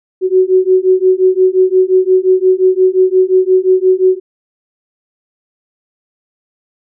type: beating tone pair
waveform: sine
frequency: 370 / 375.7 Hz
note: F#4 / F#4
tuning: 0 / +26 cents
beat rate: 5.7 Hz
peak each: -10 dBFS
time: 0.21-4.2 s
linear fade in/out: 50 ms
effects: none